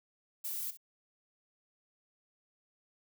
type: noise with echo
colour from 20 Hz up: violet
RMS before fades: -38 dBFS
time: 0.44-0.71 s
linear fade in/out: 10 ms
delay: 63 ms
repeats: 1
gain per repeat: -14 dB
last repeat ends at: 0.773 s
effects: none